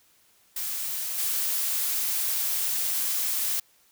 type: noise with level steps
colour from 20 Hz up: blue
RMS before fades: -31 / -27 dBFS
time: 0.56-3.6 s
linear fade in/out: 5 ms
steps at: 1.18 s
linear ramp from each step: 2 ms
effects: white hiss -62 dBFS RMS until 3.91 s